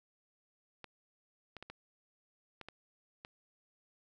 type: clicks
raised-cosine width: 0.3 ms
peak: -30 dBFS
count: 7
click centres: 0.843 / 1.567 / 1.626 / 1.7 / 2.613 / 2.686 / 3.249 s
effects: none